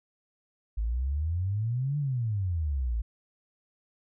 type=exponential two-way sweep; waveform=sine; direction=up then down; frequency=51.91 to 149.2 to 53.3 Hz; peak=-26 dBFS; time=0.77-3.02 s; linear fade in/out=10 ms; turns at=1.98 s; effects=none